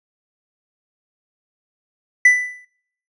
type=tone with exponential decay; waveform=triangle; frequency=1988 Hz; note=B6; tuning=11 cents sharp; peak=-4 dBFS; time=2.25-2.65 s; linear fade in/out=5 ms; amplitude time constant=86 ms; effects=noise-tail reverb RT60 0.6 s tail -19 dB re dry + resampled to 24000 Hz